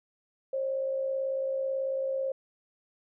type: tone pair together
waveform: sine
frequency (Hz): 534.8 / 593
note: C5 / D5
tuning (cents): +38 / +17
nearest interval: major second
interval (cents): 179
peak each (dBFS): -28 / -39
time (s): 0.53-2.32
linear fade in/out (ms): 5
effects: none

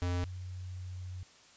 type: tone pair in turn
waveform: square / sine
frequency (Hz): 88.7 / 91.4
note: F2 / F#2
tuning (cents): +27 / -21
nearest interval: minor second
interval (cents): 52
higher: second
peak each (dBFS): -31 / -39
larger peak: first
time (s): 0.02-0.24 / 0.24-1.23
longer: second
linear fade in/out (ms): 0
effects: white hiss -59 dBFS RMS until 1.56 s + resampled to 16000 Hz

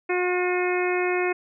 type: harmonic tone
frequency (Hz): 360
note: F#4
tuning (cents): -47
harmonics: 1 / 2 / 3 / 4 / 5 / 6 / 7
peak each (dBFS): -23 / -30 / -34 / -34 / -33 / -31 / -32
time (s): 0.09-1.33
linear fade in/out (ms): 10
effects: none

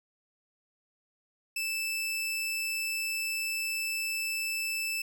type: tone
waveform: sawtooth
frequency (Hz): 2637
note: E7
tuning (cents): 0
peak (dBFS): -27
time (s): 1.56-5.02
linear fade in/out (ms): 5
effects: none

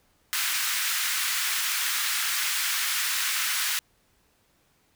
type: high-pass noise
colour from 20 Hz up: pink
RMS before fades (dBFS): -27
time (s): 0.33-3.79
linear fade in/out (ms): 0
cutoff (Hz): 1400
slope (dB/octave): 24
effects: pink hiss -66 dBFS RMS until 4.95 s

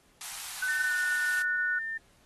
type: high-pass noise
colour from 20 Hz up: white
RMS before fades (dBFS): -39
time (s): 0.21-1.42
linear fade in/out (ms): 0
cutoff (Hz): 720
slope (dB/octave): 48
type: tone with pitch glide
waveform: sine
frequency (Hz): 1508 to 1473.6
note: F#6 to F#6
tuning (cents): +32 to -7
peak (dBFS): -27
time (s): 0.62-1.79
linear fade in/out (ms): 5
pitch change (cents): -39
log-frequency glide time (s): 0.85-0.92
type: tone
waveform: sine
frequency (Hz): 1800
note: A6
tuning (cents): +39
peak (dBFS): -32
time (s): 0.68-1.98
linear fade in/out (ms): 10
effects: pink hiss -64 dBFS RMS until 2.25 s + AAC 32 kbps

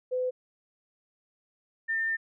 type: tone pair in turn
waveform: sine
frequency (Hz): 506 / 1803.2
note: B4 / A6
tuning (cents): +42 / +42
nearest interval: octave + minor seventh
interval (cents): 2200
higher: second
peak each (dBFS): -26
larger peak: neither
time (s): 0.11-0.31 / 1.88-2.17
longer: second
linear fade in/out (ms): 20
effects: none

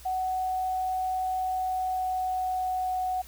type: tone with pitch glide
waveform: sine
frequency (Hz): 746 to 740.4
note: F#5 to F#5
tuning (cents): +14 to +1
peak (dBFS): -26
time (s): 0.05-3.22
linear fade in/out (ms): 10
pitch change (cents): -13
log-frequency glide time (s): 1.4-3.05
effects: added 60 Hz sine -48 dBFS peak until 3.27 s + white hiss -51 dBFS RMS until 3.27 s

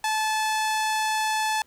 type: tone with low-pass filter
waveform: sawtooth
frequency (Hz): 868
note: A5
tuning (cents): -24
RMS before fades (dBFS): -25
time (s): 0.04-1.62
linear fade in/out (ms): 2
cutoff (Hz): 10000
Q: 0.95
effects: pink hiss -61 dBFS RMS until 1.66 s

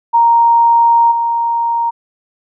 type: tone with level steps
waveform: sine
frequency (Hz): 932.3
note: A#5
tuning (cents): 0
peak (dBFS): -6 / -12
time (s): 0.13-1.91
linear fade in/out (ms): 20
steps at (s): 1.11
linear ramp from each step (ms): 10
effects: none

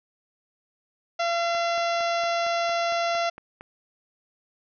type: harmonic tone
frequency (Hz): 682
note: F5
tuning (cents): -41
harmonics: 1 / 2 / 3 / 4 / 5 / 6 / 7 / 8 / 9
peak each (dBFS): -24 / -30 / -34 / -36 / -38 / -40 / -41 / -42 / -43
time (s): 1.19-3.3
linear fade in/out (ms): 10
type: click train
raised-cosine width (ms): 0.5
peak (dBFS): -26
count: 10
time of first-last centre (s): 1.55-3.609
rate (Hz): 4.37
effects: none

